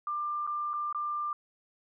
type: tone with dropouts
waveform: sine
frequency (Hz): 1191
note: D6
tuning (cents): +24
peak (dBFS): -30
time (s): 0.07-1.33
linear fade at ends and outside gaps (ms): 2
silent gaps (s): 0.467-0.474 / 0.734-0.738 / 0.927-0.947
effects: none